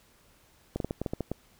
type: clicks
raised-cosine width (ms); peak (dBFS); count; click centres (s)
2; -17; 9; 0.76 / 0.802 / 0.846 / 0.909 / 1.016 / 1.062 / 1.135 / 1.207 / 1.316
effects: pink hiss -62 dBFS RMS until 1.59 s